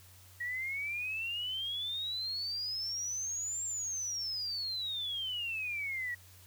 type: exponential two-way sweep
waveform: sine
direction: up then down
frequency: 1900 to 7460 to 1900 Hz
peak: -34 dBFS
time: 0.4-6.15 s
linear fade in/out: 10 ms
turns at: 3.64 s
effects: added 92 Hz sine -57 dBFS peak until 6.46 s + white hiss -59 dBFS RMS until 6.46 s